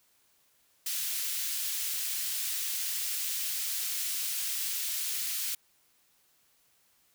white high-pass noise, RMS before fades -33 dBFS, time 0.86-5.55 s, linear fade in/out 5 ms, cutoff 2500 Hz, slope 12 dB/octave, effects white hiss -68 dBFS RMS until 7.14 s

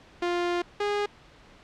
sawtooth tone pair in turn, 350 / 411.1 Hz, F4 / G#4, +4 / -18 cents, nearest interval minor third, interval 278 cents, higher second, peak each -21 dBFS, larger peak neither, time 0.22-0.62 / 0.8-1.06 s, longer first, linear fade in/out 5 ms, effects pink hiss -53 dBFS RMS until 1.63 s + low-pass 4000 Hz 12 dB/octave

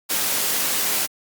white noise, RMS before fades -22 dBFS, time 0.09-1.07 s, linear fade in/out 20 ms, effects high-pass 150 Hz 12 dB/octave + Opus 48 kbps

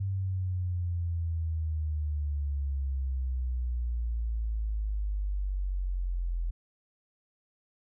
sine exponential sweep, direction down, 98 to 42.11 Hz, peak -28 dBFS, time 0-6.51 s, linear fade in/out 10 ms, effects none

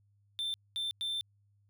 triangle tone bursts at uneven times, 3559 Hz, A7, 19 cents sharp, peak -31 dBFS, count 3, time 0.39-0.54 / 0.76-0.91 / 1.01-1.21 s, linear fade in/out 0 ms, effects added 101 Hz sine -66 dBFS peak until 1.69 s

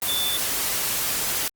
sine tone in noise, 3520 Hz, A7, in tune, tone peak -24 dBFS, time 0.08-0.37 s, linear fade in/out 2 ms, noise white, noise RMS -25 dBFS, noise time 0.02-1.48 s, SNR -2 dB, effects Opus 24 kbps

